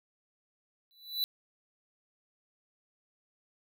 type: tone with exponential growth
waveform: square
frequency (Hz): 3971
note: B7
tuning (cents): +9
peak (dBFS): -26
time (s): 0.91-1.24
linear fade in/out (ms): 0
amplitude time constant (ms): 70
effects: none